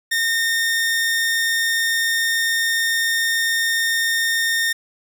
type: tone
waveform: sawtooth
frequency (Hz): 1829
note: A#6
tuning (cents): -33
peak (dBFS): -14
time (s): 0.11-4.73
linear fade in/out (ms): 10
effects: none